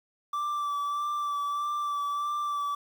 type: tone with vibrato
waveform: triangle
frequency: 1166 Hz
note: D6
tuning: 13 cents flat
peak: -26 dBFS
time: 0.33-2.75 s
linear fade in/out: 5 ms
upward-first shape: sine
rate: 1.6 Hz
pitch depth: 21 cents each way
effects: 9-bit